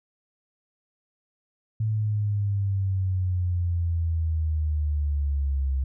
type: exponential sweep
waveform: sine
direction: down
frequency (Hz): 110 to 66.2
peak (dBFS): -22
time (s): 1.8-5.84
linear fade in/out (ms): 5
effects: none